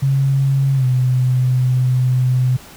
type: tone with pitch glide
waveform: sine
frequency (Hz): 136.3 to 127.17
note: C#3 to C3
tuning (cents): -29 to -49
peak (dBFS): -12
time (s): 0.02-2.57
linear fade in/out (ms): 10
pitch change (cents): -120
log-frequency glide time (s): 0.75-0.86
effects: pink hiss -40 dBFS RMS until 2.76 s